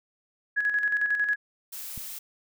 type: tone with tremolo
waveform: sine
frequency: 1675 Hz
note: G#6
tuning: 14 cents sharp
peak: -21 dBFS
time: 0.56-1.36 s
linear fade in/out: 20 ms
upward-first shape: square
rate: 11 Hz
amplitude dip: 50%
type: noise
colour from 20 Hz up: blue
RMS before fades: -38 dBFS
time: 1.72-2.19 s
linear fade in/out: 10 ms
type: click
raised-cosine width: 5 ms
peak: -28 dBFS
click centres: 1.977 s
effects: none